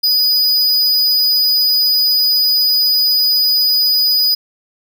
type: tone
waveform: square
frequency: 4954 Hz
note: D#8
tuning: 8 cents flat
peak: -11 dBFS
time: 0.03-4.35 s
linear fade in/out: 10 ms
effects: none